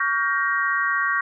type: chord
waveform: sine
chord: G half-diminished seventh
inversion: second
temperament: just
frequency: 1128.9 / 1411.2 / 1568 / 1881.6 Hz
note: Db6 / F6 / G6 / Bb6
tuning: +31 / +18 / 0 / +16 cents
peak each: -24 / -28 / -25 / -24 dBFS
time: 0-1.21 s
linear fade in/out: 5 ms
effects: none